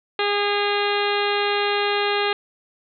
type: harmonic tone with a mistuned harmonic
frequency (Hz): 409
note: G#4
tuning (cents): -26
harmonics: 1 / 2 / 3 / 4 / 5 / 6 / 7 / 8 / 9 / 10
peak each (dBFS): -23 / -26 / -28 / -29 / -30 / -31 / -31 / -32 / -33 / -33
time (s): 0.19-2.33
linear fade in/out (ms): 2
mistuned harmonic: 7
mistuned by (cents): -37
effects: none